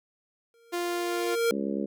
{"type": "tone with exponential growth", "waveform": "square", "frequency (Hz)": 464, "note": "A#4", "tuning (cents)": -8, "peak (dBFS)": -21, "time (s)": [0.54, 1.51], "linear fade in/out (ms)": 1, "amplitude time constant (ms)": 210}
{"type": "tone", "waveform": "sawtooth", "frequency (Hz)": 349.2, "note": "F4", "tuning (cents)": 0, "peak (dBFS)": -24, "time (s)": [0.72, 1.36], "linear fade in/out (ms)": 20}
{"type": "harmonic tone", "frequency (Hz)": 69.3, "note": "C#2", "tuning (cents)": 0, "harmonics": [3, 4, 5, 6, 7, 8], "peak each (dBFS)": [-31, -33, -35, -37, -38, -39], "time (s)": [1.51, 1.86], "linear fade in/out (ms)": 10}
{"effects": []}